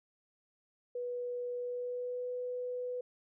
sine tone with pitch glide, 489.4 to 496.2 Hz, B4 to B4, -16 to +8 cents, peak -35 dBFS, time 0.95-3.01 s, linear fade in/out 5 ms, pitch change +24 cents, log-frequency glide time 1.56-2.3 s, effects none

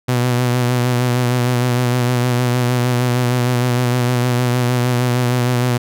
sawtooth tone with vibrato, 123.47 Hz, B2, in tune, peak -10 dBFS, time 0.08-5.78 s, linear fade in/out 10 ms, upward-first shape sine, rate 6.5 Hz, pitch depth 35 cents each way, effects none

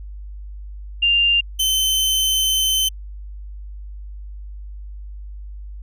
sine / sawtooth tone pair in turn, 2794 / 3073 Hz, F7 / G7, 0 / -35 cents, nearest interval major second, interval 165 cents, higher second, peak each -13 dBFS, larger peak neither, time 1.02-1.41 / 1.59-2.89 s, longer second, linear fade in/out 10 ms, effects added 50 Hz sine -31 dBFS peak until 5.82 s

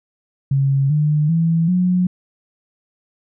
sine tone with pitch steps, 137.2 / 150.48 / 165.06 / 181.04 Hz, C#3 / D3 / E3 / F#3, -17 / +42 / +3 / -37 cents, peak -13 dBFS, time 0.51-2.07 s, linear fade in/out 5 ms, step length 390 ms, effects none

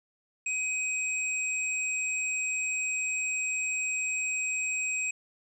sine tone pair together, 2524 / 7563 Hz, D#7 / A#8, +24 / +24 cents, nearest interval octave + perfect fifth, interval 1900 cents, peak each -29 / -34 dBFS, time 0.46-5.11 s, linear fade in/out 5 ms, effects none

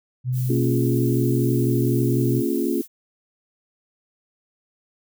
sine tone with vibrato, 125.8 Hz, B2, 32 cents sharp, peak -20 dBFS, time 0.24-2.43 s, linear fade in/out 50 ms, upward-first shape sine, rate 1.1 Hz, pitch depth 12 cents each way
violet noise, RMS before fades -37 dBFS, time 0.32-2.88 s, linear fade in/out 50 ms
sine chord, Bb minor seventh, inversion none, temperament equal, 233.1 / 277.2 / 349.2 / 415.3 Hz, Bb3 / Db4 / F4 / Ab4, 0 / 0 / 0 / 0 cents, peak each -26 / -24 / -24 / -29 dBFS, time 0.49-2.82 s, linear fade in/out 10 ms
effects none

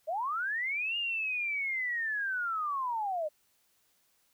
sine linear two-way sweep, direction up then down, 587.3 to 2850 to 587.3 Hz, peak -30 dBFS, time 0.07-3.29 s, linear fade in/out 20 ms, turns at 0.97 s, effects white hiss -71 dBFS RMS until 4.33 s

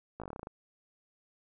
slowing click train, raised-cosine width 1 ms, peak -27 dBFS, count 11, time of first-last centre 0.2-0.471 s, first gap 17 ms, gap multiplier 1.1, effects none

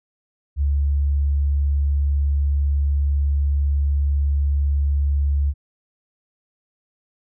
sine tone, 71 Hz, C#2, 42 cents sharp, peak -16 dBFS, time 0.56-5.54 s, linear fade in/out 50 ms, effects none

